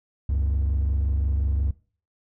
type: tone pair together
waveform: triangle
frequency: 69.12 / 94.7 Hz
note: C#2 / F#2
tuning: -4 / +41 cents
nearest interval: perfect fourth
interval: 545 cents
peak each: -18 / -26 dBFS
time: 0.29-1.71 s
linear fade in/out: 5 ms
effects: noise-tail reverb RT60 0.4 s tail -22 dB re dry + tanh soft clip ceiling -16 dBFS